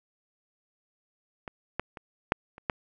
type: clicks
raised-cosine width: 0.5 ms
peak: -22 / -13 / -26 / -6 / -30 / -11 dBFS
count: 6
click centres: 1.478 / 1.796 / 1.972 / 2.321 / 2.581 / 2.698 s
effects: none